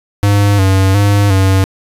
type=tone with vibrato; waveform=square; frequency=98.6 Hz; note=G2; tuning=11 cents sharp; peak=-8 dBFS; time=0.23-1.64 s; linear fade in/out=0 ms; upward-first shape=square; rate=1.4 Hz; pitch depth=51 cents each way; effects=resampled to 32000 Hz + 7-bit